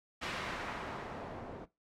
white noise with low-pass filter sweep, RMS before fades -42 dBFS, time 0.21-1.66 s, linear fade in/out 20 ms, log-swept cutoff 2700 to 510 Hz, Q 0.77, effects noise-tail reverb RT60 0.2 s tail -17 dB re dry

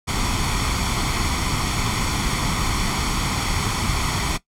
pink noise with comb filter, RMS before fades -22 dBFS, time 0.07-4.38 s, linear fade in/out 20 ms, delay 0.9 ms, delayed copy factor +0.6, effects noise-tail reverb RT60 0.1 s tail -17 dB re dry + low-pass 9000 Hz 12 dB/octave

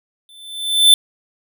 square tone with exponential growth, 3532 Hz, A7, 6 cents sharp, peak -4 dBFS, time 0.29-0.94 s, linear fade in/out 1 ms, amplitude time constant 140 ms, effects none

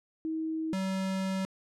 sine / square tone pair in turn, 319 / 190.61 Hz, D#4 / G3, +43 / -48 cents, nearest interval major sixth, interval 891 cents, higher first, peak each -30 / -30 dBFS, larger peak neither, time 0.25-0.73 / 0.73-1.45 s, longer second, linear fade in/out 0 ms, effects low-pass 9000 Hz 12 dB/octave

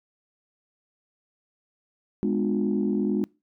sine chord, G# diminished seventh, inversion none, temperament just, 207.7 / 249.2 / 299 / 358.8 Hz, G#3 / B3 / D4 / F4, 0 / +16 / +31 / +47 cents, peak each -24 / -29 / -28 / -28 dBFS, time 2.23-3.24 s, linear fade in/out 0 ms, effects noise-tail reverb RT60 0.3 s tail -26 dB re dry + tanh soft clip ceiling -14 dBFS

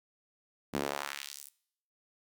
sawtooth tone with high-pass filter sweep, 70.9 Hz, C#2, 40 cents sharp, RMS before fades -38 dBFS, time 0.73-1.5 s, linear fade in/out 20 ms, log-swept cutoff 210 to 12000 Hz, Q 1.2, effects noise-tail reverb RT60 0.7 s tail -22 dB re dry

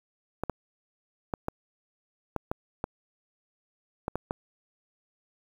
clicks, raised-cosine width 1 ms, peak -15 dBFS, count 10, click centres 0.436 / 0.497 / 1.338 / 1.484 / 2.363 / 2.515 / 2.841 / 4.081 / 4.156 / 4.309 s, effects 8-bit

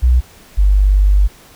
sine tone pair in turn, 61.74 / 49.23 Hz, B1 / G1, 0 / +8 cents, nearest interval major third, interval 392 cents, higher first, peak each -7 dBFS, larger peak neither, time 0.02-0.21 / 0.57-1.28 s, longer second, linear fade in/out 20 ms, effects pink hiss -43 dBFS RMS until 1.55 s

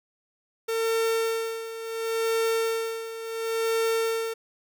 45% pulse tone with tremolo, 452.5 Hz, A4, 48 cents sharp, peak -22 dBFS, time 0.68-4.34 s, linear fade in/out 10 ms, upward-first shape sine, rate 0.71 Hz, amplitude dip 75%, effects none

